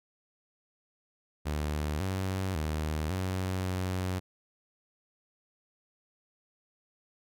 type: tone with pitch steps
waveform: sawtooth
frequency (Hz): 75.1 / 94.9 / 77.2 / 93.4 / 92.5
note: D2 / F#2 / D#2 / F#2 / F#2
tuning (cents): +39 / +44 / -13 / +17 / 0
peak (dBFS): -26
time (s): 1.45-4.2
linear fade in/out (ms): 20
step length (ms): 550
effects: none